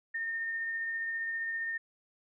sine tone with tremolo, 1824 Hz, A#6, 38 cents flat, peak -31 dBFS, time 0.14-1.78 s, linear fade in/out 10 ms, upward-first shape triangle, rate 15 Hz, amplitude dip 25%, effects none

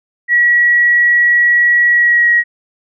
sine tone with pitch glide, 1923 to 1900.9 Hz, B6 to A#6, -47 to +33 cents, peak -7 dBFS, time 0.28-2.44 s, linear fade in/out 50 ms, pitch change -20 cents, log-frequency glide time 1.89-2.29 s, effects none

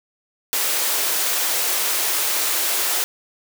white high-pass noise, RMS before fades -21 dBFS, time 0.53-3.04 s, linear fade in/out 0 ms, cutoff 340 Hz, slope 24 dB/octave, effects none

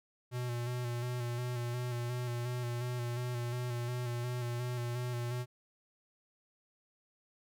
square tone with vibrato, 121.8 Hz, B2, 24 cents flat, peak -35 dBFS, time 0.31-5.46 s, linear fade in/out 50 ms, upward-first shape square, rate 2.8 Hz, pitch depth 28 cents each way, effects none

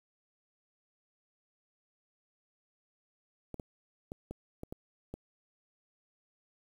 clicks, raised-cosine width 2 ms, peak -27 dBFS, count 7, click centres 3.543 / 3.598 / 4.119 / 4.31 / 4.634 / 4.725 / 5.14 s, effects 9-bit

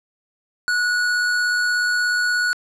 square tone with amplitude modulation, 1464 Hz, F#6, 19 cents flat, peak -17 dBFS, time 0.68-2.53 s, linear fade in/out 0 ms, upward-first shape sine, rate 96.7 Hz, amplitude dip 25%, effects low-pass 8000 Hz 12 dB/octave

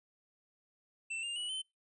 square tone with pitch steps, 2678 / 2803 / 2934 / 3071 Hz, E7 / F7 / F#7 / G7, +27 / +6 / -15 / -36 cents, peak -37 dBFS, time 1.1-1.62 s, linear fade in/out 10 ms, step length 130 ms, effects noise-tail reverb RT60 0.2 s tail -23 dB re dry + resampled to 24000 Hz

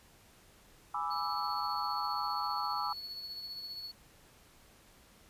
sine chord, E dominant seventh, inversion first, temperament equal, 830.6 / 987.8 / 1174.7 / 1318.5 Hz, G#5 / B5 / D6 / E6, 0 / 0 / 0 / 0 cents, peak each -38 dBFS, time 0.94-2.93 s, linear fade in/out 5 ms
triangle tone with tremolo, 4400 Hz, C#8, 14 cents flat, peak -38 dBFS, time 1.1-3.92 s, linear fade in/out 20 ms, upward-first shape sine, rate 15 Hz, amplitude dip 40%
effects pink hiss -61 dBFS RMS until 5.29 s + resampled to 32000 Hz

